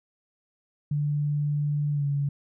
sine tone with pitch glide, 146.83 to 142.07 Hz, D3 to C#3, 0 to +43 cents, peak -23 dBFS, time 0.91-2.29 s, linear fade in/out 5 ms, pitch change -57 cents, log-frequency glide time 1.92-2.05 s, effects none

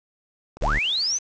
click, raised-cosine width 1 ms, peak -26 dBFS, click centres 0.57 s
square tone, 36.95 Hz, D1, 11 cents sharp, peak -23 dBFS, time 0.61-0.79 s, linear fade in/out 10 ms
sine linear sweep, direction up, 397.8 to 6330 Hz, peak -21 dBFS, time 0.62-1.19 s, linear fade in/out 20 ms
effects resampled to 16000 Hz + 7-bit

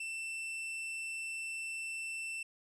45% pulse tone, 2675 Hz, E7, 25 cents sharp, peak -38 dBFS, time 0-2.43 s, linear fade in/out 5 ms, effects resampled to 24000 Hz

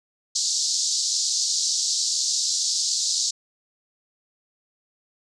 pink band-pass noise, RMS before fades -24 dBFS, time 0.35-3.31 s, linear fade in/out 10 ms, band 4200 to 7500 Hz, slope 48 dB/octave, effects none

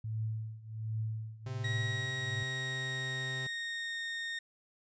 sine tone with tremolo, 110 Hz, A2, in tune, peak -31 dBFS, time 0.04-2.43 s, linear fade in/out 5 ms, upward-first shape triangle, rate 1.3 Hz, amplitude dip 90%
45% pulse tone, 130.81 Hz, C3, in tune, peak -39 dBFS, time 1.46-3.47 s, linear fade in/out 5 ms
30% pulse tone with pitch glide, 1899 to 1844.9 Hz, A#6 to A#6, +32 to -18 cents, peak -33 dBFS, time 1.64-4.39 s, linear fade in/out 5 ms, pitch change -50 cents, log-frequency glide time 1.83-4.02 s
effects resampled to 16000 Hz

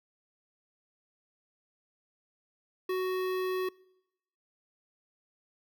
square tone with notch filter, 371.4 Hz, F#4, 7 cents sharp, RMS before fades -31 dBFS, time 2.89-3.69 s, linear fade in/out 5 ms, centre 7400 Hz, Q 0.62, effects noise-tail reverb RT60 0.9 s tail -25 dB re dry

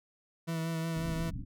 40% pulse tone with vibrato, 163.7 Hz, E3, 12 cents flat, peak -31 dBFS, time 0.47-1.31 s, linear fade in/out 20 ms, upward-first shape sine, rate 5.5 Hz, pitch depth 21 cents each way
pink low-pass noise, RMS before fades -39 dBFS, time 0.95-1.45 s, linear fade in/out 20 ms, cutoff 290 Hz, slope 96 dB/octave
effects none

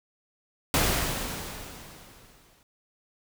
pink noise with exponential decay, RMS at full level -22 dBFS, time 0.74-2.63 s, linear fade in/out 1 ms, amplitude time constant 410 ms, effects none

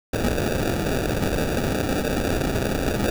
violet noise with sample-and-hold, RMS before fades -23 dBFS, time 0.13-3.1 s, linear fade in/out 2 ms, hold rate 1050 Hz, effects none

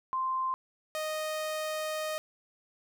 sine / sawtooth tone pair in turn, 1044 / 620.8 Hz, C6 / D#5, -4 / -4 cents, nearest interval major sixth, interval 900 cents, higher first, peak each -28 / -28 dBFS, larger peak neither, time 0.13-0.54 / 0.95-2.18 s, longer second, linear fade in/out 0 ms, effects none

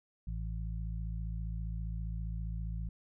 harmonic tone, 55 Hz, A1, in tune, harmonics 1 / 2 / 3, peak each -36 / -42 / -44 dBFS, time 0.27-2.89 s, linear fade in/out 5 ms, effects none

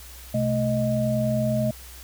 sine tone cluster, 126.9 / 217.6 / 623 Hz, B2 / A3 / D#5, +47 / -19 / +2 cents, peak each -25 dBFS, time 0.34-1.71 s, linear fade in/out 5 ms, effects added 62 Hz sine -43 dBFS peak until 2.03 s + white hiss -45 dBFS RMS until 2.03 s

